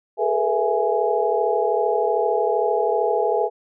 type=tone cluster; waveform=sine; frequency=412.9 / 445.9 / 488.4 / 665 / 832 Hz; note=G#4 / A4 / B4 / E5 / G#5; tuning=-10 / +23 / -19 / +15 / +3 cents; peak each=-24 dBFS; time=0.17-3.5 s; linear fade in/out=50 ms; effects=none